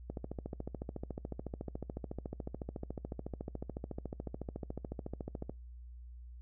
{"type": "click train", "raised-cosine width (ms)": 2, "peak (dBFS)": -26, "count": 76, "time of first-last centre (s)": [0.1, 5.496], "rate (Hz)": 13.9, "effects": ["noise-tail reverb RT60 0.2 s tail -25 dB re dry", "added 60 Hz sine -47 dBFS peak until 6.41 s"]}